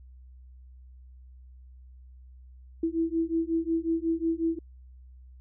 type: beating tone pair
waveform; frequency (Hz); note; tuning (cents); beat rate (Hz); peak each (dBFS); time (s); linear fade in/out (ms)
sine; 326.3 / 331.8; E4 / E4; -18 / +11; 5.5; -28; 2.83-4.59; 5
effects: added 63 Hz sine -47 dBFS peak until 5.4 s